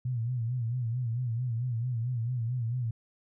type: tone with vibrato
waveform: sine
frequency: 120 Hz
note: B2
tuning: 49 cents flat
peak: -28 dBFS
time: 0.05-2.91 s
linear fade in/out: 5 ms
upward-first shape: sine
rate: 4.5 Hz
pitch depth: 110 cents each way
effects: none